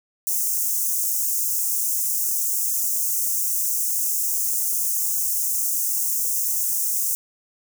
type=high-pass noise; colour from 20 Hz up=white; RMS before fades=-23 dBFS; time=0.27-7.15 s; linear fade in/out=0 ms; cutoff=6000 Hz; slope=48 dB/octave; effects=none